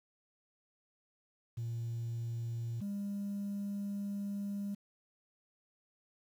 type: tone pair in turn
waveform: sine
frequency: 116.54 / 201.4 Hz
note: A#2 / G3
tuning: 0 / +47 cents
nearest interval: major sixth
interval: 947 cents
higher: second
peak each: -34 / -34 dBFS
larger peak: neither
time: 1.57-2.81 / 2.81-4.75 s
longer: second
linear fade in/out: 10 ms
effects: tanh soft clip ceiling -32 dBFS + 10-bit